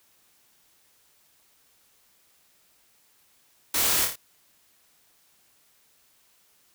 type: noise with echo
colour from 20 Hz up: white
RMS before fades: -25 dBFS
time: 3.74-4.05 s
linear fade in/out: 5 ms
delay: 27 ms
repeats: 4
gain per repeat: -4 dB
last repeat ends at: 4.158 s
effects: white hiss -63 dBFS RMS until 6.74 s